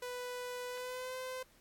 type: tone with pitch glide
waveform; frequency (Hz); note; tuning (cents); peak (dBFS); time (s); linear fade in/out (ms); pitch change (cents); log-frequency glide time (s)
sawtooth; 495.1 to 514; B4 to C5; +4 to -31; -36; 0.02-1.43; 5; +65; 0.68-1.16
effects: pink hiss -67 dBFS RMS until 1.6 s + AAC 64 kbps